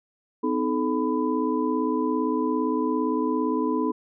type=tone cluster; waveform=sine; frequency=254.6 / 312.2 / 431.9 / 1000 Hz; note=C4 / D#4 / A4 / B5; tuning=-47 / +6 / -32 / +21 cents; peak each=-26 / -26 / -28 / -30 dBFS; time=0.43-3.92 s; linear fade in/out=10 ms; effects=none

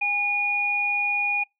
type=tone pair together; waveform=sine; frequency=816 / 2445 Hz; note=G#5 / D#7; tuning=-31 / -31 cents; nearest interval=octave + perfect fifth; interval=1900 cents; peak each=-30 / -21 dBFS; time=0.01-1.44 s; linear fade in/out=10 ms; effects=noise-tail reverb RT60 0.2 s tail -26 dB re dry

